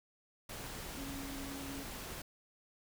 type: tone in noise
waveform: sine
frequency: 275.2 Hz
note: C#4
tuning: 12 cents flat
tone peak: -44 dBFS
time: 0.97-1.84 s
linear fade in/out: 5 ms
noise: pink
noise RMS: -45 dBFS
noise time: 0.49-2.22 s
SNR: -2 dB
effects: none